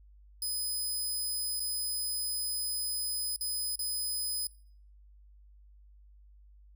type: tone with dropouts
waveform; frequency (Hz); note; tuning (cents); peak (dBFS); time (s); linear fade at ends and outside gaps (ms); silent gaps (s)
5% pulse; 5020; D#8; +15; -26; 0.42-4.47; 2; 1.597-1.602 / 3.362-3.409 / 3.757-3.791
effects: noise-tail reverb RT60 0.5 s tail -20 dB re dry + added 50 Hz sine -54 dBFS peak until 6.75 s